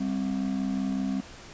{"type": "ring-modulated tone", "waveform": "triangle", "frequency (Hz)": 229.7, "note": "A#3", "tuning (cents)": -25, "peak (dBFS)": -21, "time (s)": [0, 1.21], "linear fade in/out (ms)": 10, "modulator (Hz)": 32.7, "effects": ["pink hiss -46 dBFS RMS until 1.53 s", "resampled to 16000 Hz"]}